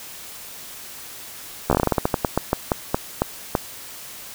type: slowing click train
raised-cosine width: 1 ms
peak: -3 dBFS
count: 19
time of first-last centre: 1.7-3.552 s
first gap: 13 ms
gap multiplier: 1.21
effects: white hiss -38 dBFS RMS until 4.34 s